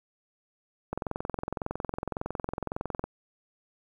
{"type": "click train", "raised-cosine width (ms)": 1, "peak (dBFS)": -17, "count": 47, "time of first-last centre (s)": [0.93, 3.04], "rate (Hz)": 21.8, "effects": ["9-bit"]}